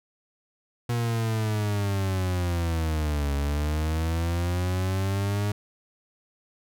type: linear two-way sweep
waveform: 40% pulse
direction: down then up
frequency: 120.1 to 70.1 to 104 Hz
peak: -23 dBFS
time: 0.89-5.52 s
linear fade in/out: 5 ms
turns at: 3.34 s
effects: none